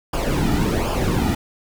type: noise with flanger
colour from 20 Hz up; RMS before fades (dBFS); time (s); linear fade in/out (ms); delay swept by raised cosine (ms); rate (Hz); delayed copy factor
brown; -20; 0.13-1.35; 5; 0.5 to 1.9; 1.3; -0.7
effects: none